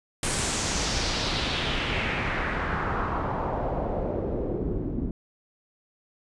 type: noise with low-pass filter sweep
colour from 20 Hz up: pink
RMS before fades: -28 dBFS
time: 0.23-5.11 s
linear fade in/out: 2 ms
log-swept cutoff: 9400 to 270 Hz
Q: 2.3
effects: resampled to 24000 Hz